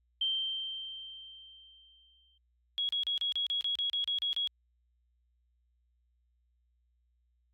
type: tone with exponential decay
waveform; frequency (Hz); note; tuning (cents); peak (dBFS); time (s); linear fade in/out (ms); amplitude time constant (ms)
sine; 3136; G7; 0; -27; 0.21-2.38; 5; 470
type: tone bursts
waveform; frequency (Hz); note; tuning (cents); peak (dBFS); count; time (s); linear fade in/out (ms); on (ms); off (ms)
sine; 3322; G#7; 0; -29; 12; 2.78-4.474; 0; 110; 34
effects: added 60 Hz sine -70 dBFS peak until 7.53 s + AAC 64 kbps